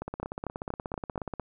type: two click trains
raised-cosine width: 1 ms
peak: -20 / -18 dBFS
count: 24 / 5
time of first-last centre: 0.02-1.397 / 0.23-1.178 s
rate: 16.7 / 4.22 Hz
effects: none